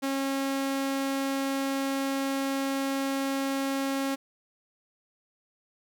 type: tone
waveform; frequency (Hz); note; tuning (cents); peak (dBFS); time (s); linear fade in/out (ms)
sawtooth; 272.4; C#4; -30; -23; 0.02-4.16; 20
effects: none